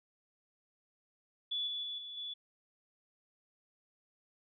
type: tone with level steps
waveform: sine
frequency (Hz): 3438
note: A7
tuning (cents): -41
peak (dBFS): -33 / -36 / -38 / -43 / -39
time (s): 1.51-2.34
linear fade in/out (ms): 10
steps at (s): 1.67 / 1.83 / 1.98 / 2.17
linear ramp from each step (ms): 5
effects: none